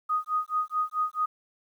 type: tone with tremolo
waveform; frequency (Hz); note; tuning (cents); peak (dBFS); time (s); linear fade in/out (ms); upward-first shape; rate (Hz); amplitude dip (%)
sine; 1244.5; D#6; 0; -22; 0.09-1.26; 10; sine; 4.6; 100
effects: 10-bit